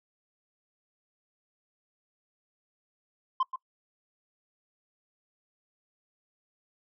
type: tone with echo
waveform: sine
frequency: 1043 Hz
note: C6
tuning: 6 cents flat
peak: -20 dBFS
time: 3.4-3.43 s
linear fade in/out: 5 ms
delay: 130 ms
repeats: 1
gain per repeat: -12 dB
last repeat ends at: 3.56 s
effects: noise-tail reverb RT60 0.1 s tail -22 dB re dry + tanh soft clip ceiling -22 dBFS